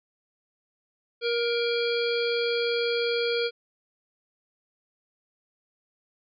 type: harmonic tone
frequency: 471.4 Hz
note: A#4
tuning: 19 cents sharp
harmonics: 1 / 3 / 5 / 7 / 9 / 10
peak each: -25 / -34 / -33 / -34 / -37 / -37 dBFS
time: 1.21-3.51 s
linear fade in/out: 50 ms
effects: none